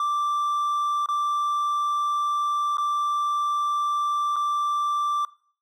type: tone with dropouts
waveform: triangle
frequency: 1174.7 Hz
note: D6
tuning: in tune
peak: -20 dBFS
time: 0-5.25 s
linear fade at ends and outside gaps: 2 ms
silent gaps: 1.06-1.087 / 2.771-2.781 / 4.36-4.364 s
effects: noise-tail reverb RT60 0.5 s tail -20 dB re dry